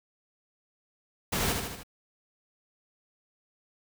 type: noise with echo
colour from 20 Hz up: pink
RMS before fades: -29 dBFS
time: 1.32-1.53 s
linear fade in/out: 10 ms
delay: 76 ms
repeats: 4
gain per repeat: -4 dB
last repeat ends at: 1.834 s
effects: none